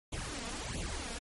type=noise with flanger; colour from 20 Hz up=pink; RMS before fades=-39 dBFS; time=0.12-1.19 s; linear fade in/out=10 ms; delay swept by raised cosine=0.28 to 4.38 ms; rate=1.5 Hz; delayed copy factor=+0.9; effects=MP3 48 kbps